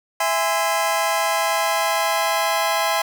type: chord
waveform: sawtooth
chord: E augmented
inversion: none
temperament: just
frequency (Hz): 659.3 / 824.1 / 1030.1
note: E5 / G#5 / B#5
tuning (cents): 0 / -14 / -27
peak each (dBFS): -19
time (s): 0.2-3.02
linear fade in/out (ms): 5
effects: none